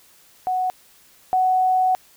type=tone pair in turn; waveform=sine; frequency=740 / 743.9 Hz; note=F#5 / F#5; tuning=0 / +9 cents; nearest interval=unison; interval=9 cents; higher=second; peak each=-19 / -15 dBFS; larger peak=second; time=0.47-0.7 / 1.33-1.95 s; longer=second; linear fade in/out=0 ms; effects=white hiss -53 dBFS RMS until 2.16 s